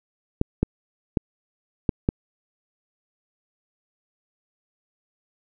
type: clicks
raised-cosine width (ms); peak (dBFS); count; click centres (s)
3; -6; 5; 0.414 / 0.63 / 1.172 / 1.892 / 2.089
effects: none